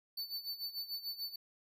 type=tone with tremolo; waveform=square; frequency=4506 Hz; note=C#8; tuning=28 cents sharp; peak=-37 dBFS; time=0.17-1.36 s; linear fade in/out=5 ms; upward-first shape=sine; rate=6.8 Hz; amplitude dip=80%; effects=none